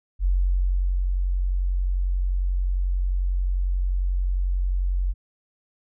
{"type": "tone with ADSR envelope", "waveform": "sine", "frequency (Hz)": 45.62, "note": "F#1", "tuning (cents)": -24, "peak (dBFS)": -17, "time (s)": [0.19, 5.14], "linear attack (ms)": 59, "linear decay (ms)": 790, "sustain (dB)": -3, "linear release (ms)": 37, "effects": []}